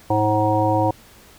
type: harmonic tone with a mistuned harmonic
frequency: 106.8 Hz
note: G#2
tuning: 49 cents sharp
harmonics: 1 / 3 / 5 / 7 / 9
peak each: -22 / -22 / -22 / -22 / -22 dBFS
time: 0.1-0.91 s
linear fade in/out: 5 ms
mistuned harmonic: 9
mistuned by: -37 cents
effects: pink hiss -48 dBFS RMS until 1.38 s